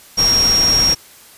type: tone in noise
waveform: sine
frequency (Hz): 5588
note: F8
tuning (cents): 0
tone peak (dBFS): -11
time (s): 0.17-0.95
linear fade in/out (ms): 20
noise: pink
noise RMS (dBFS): -22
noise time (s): 0.17-0.95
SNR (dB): +8
effects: white hiss -43 dBFS RMS until 1.37 s + resampled to 32000 Hz